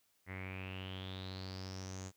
sawtooth tone with low-pass filter sweep, 94.1 Hz, F#2, 30 cents sharp, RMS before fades -45 dBFS, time 0.26-2.12 s, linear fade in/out 50 ms, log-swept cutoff 2000 to 7000 Hz, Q 8.6, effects white hiss -75 dBFS RMS until 2.16 s

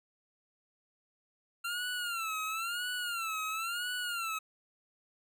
25% pulse tone with vibrato, 1371 Hz, F6, 32 cents flat, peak -30 dBFS, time 1.64-4.39 s, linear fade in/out 10 ms, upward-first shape sine, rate 0.98 Hz, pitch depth 130 cents each way, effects none

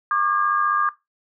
sine tone cluster, 1102 / 1197 / 1629 Hz, C#6 / D6 / G#6, -11 / +33 / -34 cents, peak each -26 / -19 / -25 dBFS, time 0.11-0.89 s, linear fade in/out 2 ms, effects noise-tail reverb RT60 0.2 s tail -18 dB re dry

